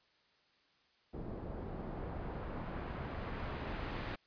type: noise with low-pass filter sweep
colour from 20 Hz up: pink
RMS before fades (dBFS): -42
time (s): 1.13-4.16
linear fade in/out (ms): 10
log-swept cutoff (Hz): 560 to 2900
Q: 0.7
effects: white hiss -71 dBFS RMS until 4.26 s + resampled to 11025 Hz